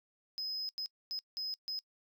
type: tone bursts at uneven times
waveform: sine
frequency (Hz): 5070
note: D#8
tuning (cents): +32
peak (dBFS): -33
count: 5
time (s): 0.38-0.69 / 0.78-0.86 / 1.11-1.19 / 1.37-1.54 / 1.68-1.79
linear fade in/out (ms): 0
effects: noise-tail reverb RT60 0.1 s tail -26 dB re dry + tanh soft clip ceiling -34 dBFS